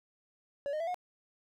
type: tone with pitch steps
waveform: triangle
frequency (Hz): 566 / 613.7 / 665.4 / 721.4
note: C#5 / D#5 / E5 / F#5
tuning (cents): +36 / -24 / +16 / -44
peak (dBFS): -30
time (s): 0.66-0.944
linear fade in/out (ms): 0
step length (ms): 71
effects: none